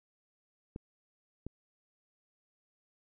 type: clicks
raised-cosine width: 3 ms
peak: -27 dBFS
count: 2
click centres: 0.761 / 1.466 s
effects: none